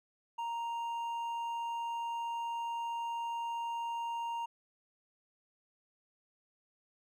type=tone with hard clipping; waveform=triangle; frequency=932.3 Hz; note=A#5; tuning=in tune; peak=-36 dBFS; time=0.38-4.46 s; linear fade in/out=10 ms; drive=8 dB; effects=none